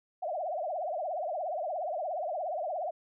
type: tone with vibrato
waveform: sine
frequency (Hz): 667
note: E5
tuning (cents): +20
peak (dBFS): -31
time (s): 0.22-2.91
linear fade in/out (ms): 10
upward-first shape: triangle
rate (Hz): 17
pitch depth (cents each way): 250
effects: none